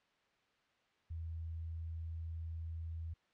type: tone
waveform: sine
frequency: 81.9 Hz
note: E2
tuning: 11 cents flat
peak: -40 dBFS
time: 1.1-3.14 s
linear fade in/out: 10 ms
effects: white hiss -74 dBFS RMS until 3.33 s + low-pass 3000 Hz 12 dB/octave